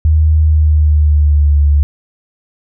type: tone with pitch glide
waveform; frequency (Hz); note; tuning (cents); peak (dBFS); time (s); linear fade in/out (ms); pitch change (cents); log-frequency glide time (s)
sine; 77.8 to 72.59; D#2 to D2; 0 to -20; -6; 0.05-1.83; 0; -120; 0.41-1.59
effects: none